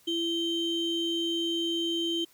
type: ring-modulated tone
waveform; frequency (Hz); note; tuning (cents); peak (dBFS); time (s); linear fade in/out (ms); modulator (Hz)
triangle; 1725; A6; -35; -22; 0.07-2.25; 10; 1390
effects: white hiss -61 dBFS RMS until 2.33 s